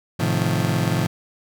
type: chord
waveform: 35% pulse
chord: F dominant seventh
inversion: first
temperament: just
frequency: 109.13 / 130.96 / 157.15 / 174.61 Hz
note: A2 / C3 / Eb3 / F3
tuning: -14 / +2 / +18 / 0 cents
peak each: -23 dBFS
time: 0.19-1.07 s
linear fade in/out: 10 ms
effects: none